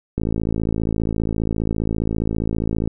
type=click train; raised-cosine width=3 ms; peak=-9 dBFS; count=149; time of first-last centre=0.18-2.876 s; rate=54.9 Hz; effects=none